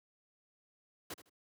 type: noise with echo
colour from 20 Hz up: pink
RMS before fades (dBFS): -42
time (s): 1.1-1.14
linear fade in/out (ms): 5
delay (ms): 78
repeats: 2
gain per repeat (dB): -13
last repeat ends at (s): 1.296
effects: high-pass 150 Hz 12 dB/octave